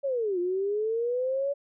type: linear two-way sweep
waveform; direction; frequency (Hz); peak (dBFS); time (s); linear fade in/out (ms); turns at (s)
sine; down then up; 570 to 347.1 to 570; -25; 0.03-1.54; 20; 0.39
effects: none